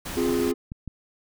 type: noise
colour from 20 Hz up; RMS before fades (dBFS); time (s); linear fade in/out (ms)
pink; -34; 0.05-0.52; 10
type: chord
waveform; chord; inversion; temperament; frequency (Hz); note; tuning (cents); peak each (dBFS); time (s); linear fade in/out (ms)
triangle; F minor; second; equal; 261.6 / 349.2 / 415.3; C4 / F4 / Ab4; 0 / 0 / 0; -24; 0.16-0.54; 20
type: clicks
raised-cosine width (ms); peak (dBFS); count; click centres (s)
5; -22; 2; 0.719 / 0.877
effects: none